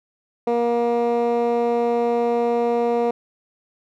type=tone with band-pass filter; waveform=15% pulse; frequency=236.8 Hz; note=A#3; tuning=27 cents sharp; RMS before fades=-20 dBFS; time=0.47-3.11 s; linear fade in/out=5 ms; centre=480 Hz; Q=1.5; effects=none